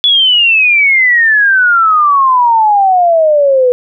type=exponential sweep; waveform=sine; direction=down; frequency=3446 to 488.6 Hz; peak=-5 dBFS; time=0.04-3.72 s; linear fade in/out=0 ms; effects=none